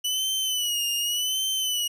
sawtooth tone with vibrato, 2960 Hz, F#7, in tune, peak -21 dBFS, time 0.04-1.88 s, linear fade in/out 10 ms, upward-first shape sine, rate 0.87 Hz, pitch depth 80 cents each way, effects none

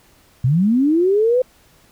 sine linear sweep, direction up, 116.54 to 517 Hz, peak -12 dBFS, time 0.44-1.42 s, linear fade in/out 5 ms, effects pink hiss -53 dBFS RMS until 1.91 s

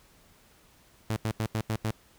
sawtooth tone bursts, 110 Hz, A2, in tune, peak -23 dBFS, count 6, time 1.1-1.908 s, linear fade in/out 0 ms, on 63 ms, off 86 ms, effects pink hiss -60 dBFS RMS until 2.18 s

